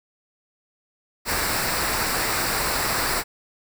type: noise with comb filter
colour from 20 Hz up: pink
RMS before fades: -24 dBFS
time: 1.25-3.24 s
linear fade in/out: 50 ms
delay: 0.31 ms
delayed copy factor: -0.6
effects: none